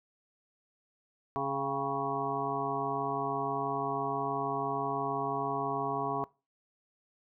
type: harmonic tone with a mistuned harmonic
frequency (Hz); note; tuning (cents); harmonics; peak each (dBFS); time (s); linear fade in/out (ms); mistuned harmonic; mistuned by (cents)
138.59; C#3; 0; 1 / 2 / 3 / 5 / 6 / 7 / 8; -41 / -40 / -37 / -37 / -39 / -37 / -36; 1.36-6.24; 0; 6; -69
effects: noise-tail reverb RT60 0.3 s tail -22 dB re dry